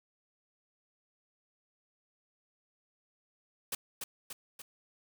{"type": "noise with echo", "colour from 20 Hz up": "white", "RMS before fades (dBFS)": -35, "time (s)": [3.72, 3.75], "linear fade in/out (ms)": 5, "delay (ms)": 290, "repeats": 3, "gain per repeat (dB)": -4, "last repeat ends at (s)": 4.62, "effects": []}